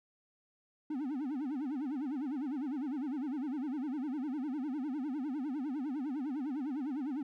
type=tone with vibrato; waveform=triangle; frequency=277.2 Hz; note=C#4; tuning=in tune; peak=-32 dBFS; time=0.9-7.23 s; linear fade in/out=5 ms; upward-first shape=sine; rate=9.9 Hz; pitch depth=210 cents each way; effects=none